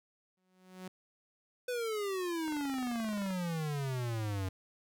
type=tone with exponential growth; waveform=sawtooth; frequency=185 Hz; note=F#3; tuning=in tune; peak=-37 dBFS; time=0.37-0.88 s; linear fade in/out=5 ms; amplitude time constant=110 ms
type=exponential sweep; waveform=square; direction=down; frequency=504 to 92.5 Hz; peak=-34 dBFS; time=1.68-4.49 s; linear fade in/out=5 ms
type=click train; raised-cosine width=0.5 ms; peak=-32 dBFS; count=20; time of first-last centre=2.48-3.306 s; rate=23 Hz
effects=none